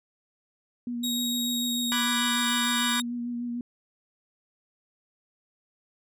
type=tone with vibrato; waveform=sine; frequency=240 Hz; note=B3; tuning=49 cents flat; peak=-29 dBFS; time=0.87-3.61 s; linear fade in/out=2 ms; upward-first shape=sine; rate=6.7 Hz; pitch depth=21 cents each way
type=tone with pitch glide; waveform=sawtooth; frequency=3779 to 3723 Hz; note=A#7 to A#7; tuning=+23 to -3 cents; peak=-25 dBFS; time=1.03-3.02 s; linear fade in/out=10 ms; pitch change=-26 cents; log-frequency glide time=1.44-2.55 s
type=chord; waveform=25% pulse; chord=G# half-diminished seventh; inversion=first; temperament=equal; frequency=987.8 / 1174.7 / 1480 / 1661.2 Hz; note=B5 / D6 / F#6 / G#6; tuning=0 / 0 / 0 / 0 cents; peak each=-29 dBFS; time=1.92-3 s; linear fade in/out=0 ms
effects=resampled to 32000 Hz